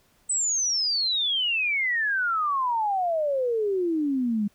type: exponential sweep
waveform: sine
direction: down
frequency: 8190 to 200 Hz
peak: -22 dBFS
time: 0.29-4.48 s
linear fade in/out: 10 ms
effects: pink hiss -63 dBFS RMS until 4.54 s